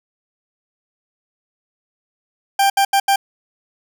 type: tone bursts at uneven times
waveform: 40% pulse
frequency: 790 Hz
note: G5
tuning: 13 cents sharp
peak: -11 dBFS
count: 4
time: 2.59-2.7 / 2.77-2.85 / 2.93-3 / 3.08-3.16 s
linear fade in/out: 5 ms
effects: none